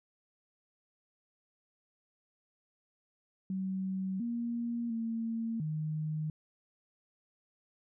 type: tone with pitch steps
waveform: sine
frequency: 189.7 / 235.6 / 227.4 / 154.6 Hz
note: F#3 / A#3 / A#3 / D#3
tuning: +43 / +19 / -43 / -11 cents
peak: -32 dBFS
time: 3.5-6.3 s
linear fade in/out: 2 ms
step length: 700 ms
effects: none